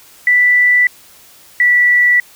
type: tone pair in turn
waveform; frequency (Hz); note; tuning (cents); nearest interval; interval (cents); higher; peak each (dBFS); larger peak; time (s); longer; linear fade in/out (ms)
sine; 1974 / 1957; B6 / B6; -1 / -16; unison; 15; first; -7; neither; 0.27-0.87 / 1.6-2.2; neither; 2
effects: white hiss -43 dBFS RMS until 2.35 s